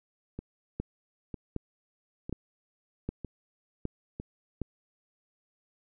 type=two click trains; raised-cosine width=3 ms; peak=-24 / -19 dBFS; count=5 / 6; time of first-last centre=0.39-4.2 / 0.8-4.617 s; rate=1.05 / 1.31 Hz; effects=none